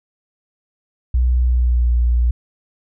sine tone with pitch glide, 61.74 to 59.74 Hz, B1 to A#1, 0 to +43 cents, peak -12 dBFS, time 1.14-2.31 s, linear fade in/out 5 ms, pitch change -57 cents, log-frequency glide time 1.45-1.91 s, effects none

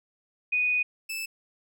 sine / sawtooth tone pair in turn, 2481 / 2629 Hz, D#7 / E7, -6 / -5 cents, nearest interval minor second, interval 101 cents, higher second, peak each -22 / -28 dBFS, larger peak first, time 0.52-0.83 / 1.09-1.26 s, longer first, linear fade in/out 10 ms, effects none

